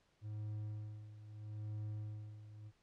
triangle tone with tremolo, 106.3 Hz, G#2, 41 cents sharp, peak -38 dBFS, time 0.21-2.72 s, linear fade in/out 50 ms, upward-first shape sine, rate 0.77 Hz, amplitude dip 75%, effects pink hiss -75 dBFS RMS until 2.82 s + low-pass 6000 Hz 12 dB/octave

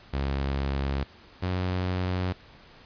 sawtooth tone pair in turn, 68.6 / 91.57 Hz, C#2 / F#2, -17 / -17 cents, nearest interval perfect fourth, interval 500 cents, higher second, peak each -22 dBFS, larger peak neither, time 0.13-1.04 / 1.42-2.33 s, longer neither, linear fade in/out 10 ms, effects pink hiss -52 dBFS RMS until 2.85 s + resampled to 11025 Hz

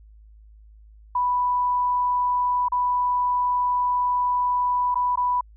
sine tone with dropouts, 987.8 Hz, B5, in tune, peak -19 dBFS, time 1.15-5.41 s, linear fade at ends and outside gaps 5 ms, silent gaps 2.685-2.72 / 4.945-4.955 / 5.158-5.173 s, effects added 53 Hz sine -46 dBFS peak until 5.56 s

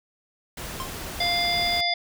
pink noise, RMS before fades -35 dBFS, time 0.57-1.81 s, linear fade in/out 5 ms
square tone with exponential decay, 1056 Hz, C6, 16 cents sharp, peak -28 dBFS, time 0.8-0.96 s, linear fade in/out 0 ms, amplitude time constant 34 ms
harmonic tone, 698.5 Hz, F5, in tune, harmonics 1 / 3 / 5 / 7, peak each -27 / -27 / -27 / -27 dBFS, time 1.2-1.94 s, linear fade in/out 5 ms
effects none

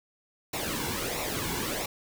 pink noise with flanger, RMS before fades -32 dBFS, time 0.53-1.86 s, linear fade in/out 5 ms, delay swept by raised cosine 0.63 to 1.63 ms, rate 1.5 Hz, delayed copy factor -0.65, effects none

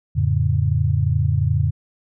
sine chord, F augmented, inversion none, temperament equal with one note detuned, 87.31 / 110 / 141.59 Hz, F2 / A2 / C#3, 0 / 0 / +37 cents, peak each -20 / -20 / -20 dBFS, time 0.15-1.71 s, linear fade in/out 20 ms, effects none

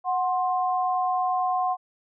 sine tone pair together, 737 / 1054.1 Hz, F#5 / C6, -7 / +13 cents, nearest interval tritone, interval 620 cents, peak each -23 / -27 dBFS, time 0.04-1.77 s, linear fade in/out 50 ms, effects none

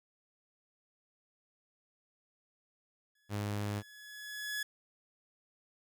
sawtooth tone with exponential growth, 1695 Hz, G#6, 35 cents sharp, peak -30 dBFS, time 3.15-4.63 s, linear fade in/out 5 ms, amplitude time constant 320 ms
sawtooth tone, 103.2 Hz, G#2, 10 cents flat, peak -30 dBFS, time 3.29-3.83 s, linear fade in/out 50 ms
effects none

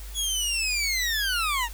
20% pulse linear sweep, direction down, 3396 to 891 Hz, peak -19 dBFS, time 0.14-1.69 s, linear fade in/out 50 ms, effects added 50 Hz sine -36 dBFS peak until 1.73 s + white hiss -46 dBFS RMS until 1.73 s

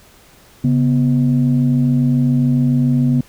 sine tone pair together, 138.59 / 245.8 Hz, C#3 / B3, 0 / -8 cents, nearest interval minor seventh, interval 992 cents, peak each -13 dBFS, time 0.64-3.21 s, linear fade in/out 5 ms, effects tanh soft clip ceiling -6 dBFS + pink hiss -47 dBFS RMS until 3.28 s

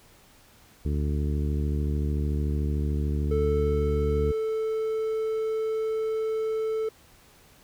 harmonic tone, 73.5 Hz, D2, 2 cents sharp, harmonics 1 / 2 / 3 / 4 / 5 / 6, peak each -25 / -31 / -35 / -37 / -39 / -41 dBFS, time 0.85-4.32 s, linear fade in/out 5 ms
triangle tone, 440 Hz, A4, in tune, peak -23 dBFS, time 3.31-6.89 s, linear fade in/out 5 ms
effects pink hiss -56 dBFS RMS until 7.63 s

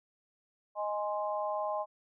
sine chord, Ab major, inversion second, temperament equal, 622.3 / 830.6 / 1046.5 Hz, Eb5 / Ab5 / C6, 0 / 0 / 0 cents, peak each -34 / -36 / -37 dBFS, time 0.75-1.86 s, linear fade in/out 50 ms, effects none

